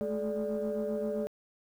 sine tone cluster, 212.3 / 219.9 / 428.9 / 586 Hz, G#3 / A3 / A4 / D5, +38 / -1 / -44 / -4 cents, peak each -35 / -39 / -33 / -33 dBFS, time 0.01-1.27 s, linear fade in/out 0 ms, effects tanh soft clip ceiling -25 dBFS + 10-bit

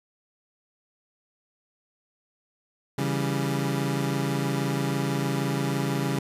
25% pulse chord, C# diminished, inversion none, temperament equal, 138.59 / 164.81 / 196 Hz, C#3 / E3 / G3, 0 / 0 / 0 cents, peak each -23 / -28 / -27 dBFS, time 2.98-6.19 s, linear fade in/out 5 ms, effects resampled to 32000 Hz

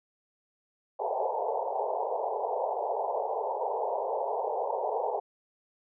white band-pass noise, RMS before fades -31 dBFS, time 0.99-5.2 s, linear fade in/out 10 ms, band 410 to 940 Hz, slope 96 dB/octave, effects none

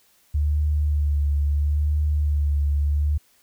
sine tone with vibrato, 73.5 Hz, D2, 2 cents sharp, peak -18 dBFS, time 0.34-3.18 s, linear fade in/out 10 ms, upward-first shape sine, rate 0.75 Hz, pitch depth 32 cents each way, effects white hiss -60 dBFS RMS until 3.42 s

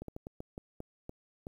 slowing click train, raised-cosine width 2 ms, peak -28 dBFS, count 9, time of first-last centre 0.02-1.469 s, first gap 63 ms, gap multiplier 1.29, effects 10-bit

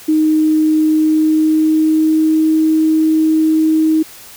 sine tone with pitch glide, 311.1 to 315.4 Hz, D#4 to D#4, 0 to +24 cents, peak -9 dBFS, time 0.08-4.03 s, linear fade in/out 10 ms, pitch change +24 cents, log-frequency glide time 0.9-2.52 s, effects white hiss -37 dBFS RMS until 4.36 s

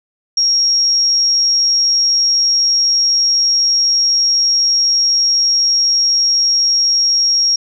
sine tone, 5588 Hz, F8, in tune, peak -10 dBFS, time 0.37-7.56 s, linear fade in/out 5 ms, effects none

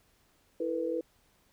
sine chord, E suspended fourth, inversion none, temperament equal with one note detuned, 329.6 / 450.3 / 493.9 Hz, E4 / A4 / B4, 0 / +40 / 0 cents, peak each -34 / -37 / -32 dBFS, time 0.6-1.01 s, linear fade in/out 5 ms, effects pink hiss -68 dBFS RMS until 1.52 s

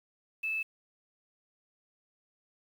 sine tone with quantisation, 2620 Hz, E7, 11 cents flat, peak -30 dBFS, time 0.43-0.63 s, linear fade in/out 10 ms, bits 9, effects none

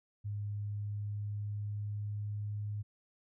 sine tone with pitch glide, 103.1 to 104.12 Hz, G#2 to G#2, -12 to +5 cents, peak -35 dBFS, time 0.24-2.83 s, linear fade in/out 20 ms, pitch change +17 cents, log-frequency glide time 0.5-2.67 s, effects none

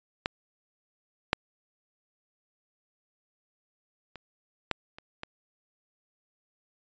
clicks, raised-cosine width 0.3 ms, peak -11 / -6 / -26 / -10 / -28 / -20 dBFS, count 6, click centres 0.259 / 1.331 / 4.157 / 4.713 / 4.985 / 5.234 s, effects resampled to 16000 Hz

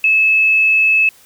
sine tone, 2600 Hz, E7, 24 cents flat, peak -9 dBFS, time 0.04-1.09 s, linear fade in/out 2 ms, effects white hiss -47 dBFS RMS until 1.25 s

